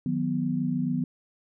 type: chord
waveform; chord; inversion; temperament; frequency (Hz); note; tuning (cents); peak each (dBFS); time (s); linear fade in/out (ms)
sine; B major; first; equal with one note detuned; 155.56 / 182.56 / 246.9; D#3 / F#3 / B3; 0 / -23 / 0; -30 / -30 / -27; 0.06-1.04; 2
effects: none